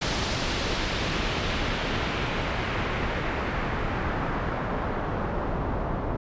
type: noise with low-pass filter sweep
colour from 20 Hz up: pink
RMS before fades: -28 dBFS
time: 0.01-6.17 s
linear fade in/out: 10 ms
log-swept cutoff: 5200 to 890 Hz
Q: 1.1
effects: resampled to 16000 Hz